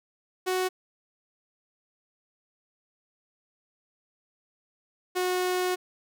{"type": "tone pair in turn", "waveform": "sawtooth", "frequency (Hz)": [370, 364.7], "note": ["F#4", "F#4"], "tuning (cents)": [0, -25], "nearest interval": "unison", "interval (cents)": 25, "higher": "first", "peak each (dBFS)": -21, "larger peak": "neither", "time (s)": [[0.46, 0.69], [5.15, 5.76]], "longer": "second", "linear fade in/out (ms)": 20, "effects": []}